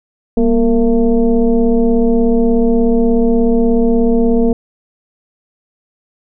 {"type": "tone with frequency modulation", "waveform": "sine", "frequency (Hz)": 238.3, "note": "A#3", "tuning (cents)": 38, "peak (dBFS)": -8, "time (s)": [0.37, 4.53], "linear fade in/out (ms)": 2, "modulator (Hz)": 220, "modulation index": 1.2, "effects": []}